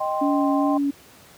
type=chord; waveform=sine; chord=C minor; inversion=first; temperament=equal; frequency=622.3 / 784 / 1046.5 Hz; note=Eb5 / G5 / C6; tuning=0 / 0 / 0 cents; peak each=-26 / -26 / -27 dBFS; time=0-0.78 s; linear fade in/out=10 ms
type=tone with vibrato; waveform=sine; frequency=283.5 Hz; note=C#4; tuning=39 cents sharp; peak=-19 dBFS; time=0.21-0.91 s; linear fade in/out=10 ms; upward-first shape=sine; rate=2.5 Hz; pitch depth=17 cents each way
effects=pink hiss -49 dBFS RMS until 1.37 s + high-pass 100 Hz 12 dB/octave